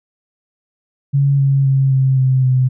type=tone with pitch steps; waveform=sine; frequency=139.7 / 137.38 / 135.1 / 132.85 / 130.65 / 128.48 Hz; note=C#3 / C#3 / C#3 / C3 / C3 / C3; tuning=+14 / -15 / -44 / +27 / -2 / -31 cents; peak=-10 dBFS; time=1.13-2.69 s; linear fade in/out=20 ms; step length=260 ms; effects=none